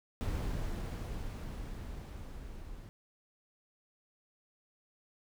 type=noise with level ramp; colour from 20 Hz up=brown; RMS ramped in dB=-34 to -48 dBFS; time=0.21-2.89 s; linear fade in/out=0 ms; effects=none